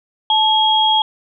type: tone pair together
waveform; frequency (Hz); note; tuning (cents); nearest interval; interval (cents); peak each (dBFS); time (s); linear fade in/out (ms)
sine; 870 / 3285; A5 / G#7; -20 / -20; octave + major seventh; 2300; -14; 0.3-1.02; 2
effects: none